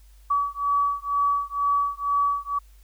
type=beating tone pair; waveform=sine; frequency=1140 / 1142.1 Hz; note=C#6 / D6; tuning=+48 / -49 cents; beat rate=2.1 Hz; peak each=-24 dBFS; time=0.3-2.59 s; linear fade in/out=10 ms; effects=added 50 Hz sine -48 dBFS peak until 2.83 s + white hiss -62 dBFS RMS until 2.83 s